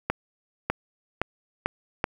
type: accelerating click train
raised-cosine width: 0.5 ms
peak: -8 dBFS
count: 5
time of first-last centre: 0.1-2.041 s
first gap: 600 ms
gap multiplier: 0.86
effects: 7-bit